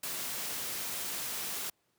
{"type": "noise", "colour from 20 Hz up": "white", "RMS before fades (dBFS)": -37, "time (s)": [0.03, 1.7], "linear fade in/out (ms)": 5, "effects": ["pink hiss -75 dBFS RMS until 1.98 s", "high-pass 100 Hz 12 dB/octave"]}